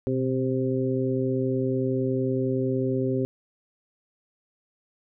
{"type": "harmonic tone with a mistuned harmonic", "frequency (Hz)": 130.81, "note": "C3", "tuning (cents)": 0, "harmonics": [1, 2, 3, 4], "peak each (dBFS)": [-28, -27, -27, -32], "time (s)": [0.07, 3.25], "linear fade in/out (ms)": 0, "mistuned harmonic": 1, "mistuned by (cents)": -60, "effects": []}